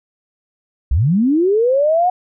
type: linear sweep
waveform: sine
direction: up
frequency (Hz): 52.6 to 740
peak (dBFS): -11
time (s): 0.91-2.1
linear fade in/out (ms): 5
effects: none